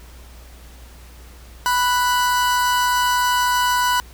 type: tone pair together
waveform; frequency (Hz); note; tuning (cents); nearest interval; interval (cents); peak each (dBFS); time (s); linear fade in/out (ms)
45% pulse; 987.8 / 1480; B5 / F#6; 0 / 0; perfect fifth; 700; -17 / -22; 1.66-4; 0
effects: added 60 Hz sine -40 dBFS peak until 4.13 s + pink hiss -47 dBFS RMS until 4.13 s